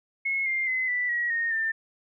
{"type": "tone with pitch steps", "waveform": "sine", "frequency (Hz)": [2176, 2107, 2040, 1974.8, 1911.9, 1851.1, 1792.1], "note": ["C#7", "C7", "C7", "B6", "A#6", "A#6", "A6"], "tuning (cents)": [-33, 12, -44, -1, 43, -13, 31], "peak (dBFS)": -24, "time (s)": [0.25, 1.72], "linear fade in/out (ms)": 10, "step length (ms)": 210, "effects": []}